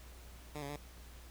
10% pulse tone with pitch steps, 149.1 / 140.8 / 146.3 Hz, D3 / C#3 / D3, +27 / +27 / -6 cents, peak -33 dBFS, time 0.55-0.763 s, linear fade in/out 2 ms, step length 71 ms, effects added 60 Hz sine -52 dBFS peak until 1.3 s + pink hiss -58 dBFS RMS until 1.3 s

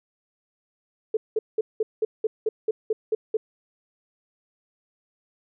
sine tone bursts, 437 Hz, A4, 12 cents flat, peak -19 dBFS, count 11, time 1.14-3.37 s, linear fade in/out 5 ms, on 30 ms, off 190 ms, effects none

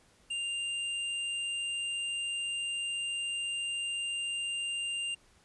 square tone, 2794 Hz, F7, in tune, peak -33 dBFS, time 0.3-5.15 s, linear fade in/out 10 ms, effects pink hiss -64 dBFS RMS until 5.44 s + resampled to 24000 Hz

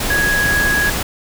sine tone in noise, 1661.2 Hz, G#6, in tune, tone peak -14 dBFS, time 0.1-0.9 s, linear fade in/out 5 ms, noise pink, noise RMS -20 dBFS, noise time 0-1.03 s, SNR +3 dB, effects none

